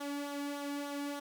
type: tone with flanger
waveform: sawtooth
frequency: 285.8 Hz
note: D4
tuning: 47 cents flat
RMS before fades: -39 dBFS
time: 0-1.2 s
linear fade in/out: 10 ms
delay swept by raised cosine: 0.4 to 1.6 ms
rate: 3.4 Hz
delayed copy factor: -0.55
effects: none